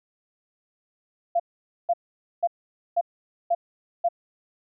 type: tone bursts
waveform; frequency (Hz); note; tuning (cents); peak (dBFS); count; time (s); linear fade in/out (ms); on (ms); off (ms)
sine; 688; F5; -26; -18; 6; 1.35-4.088; 10; 48; 490
effects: none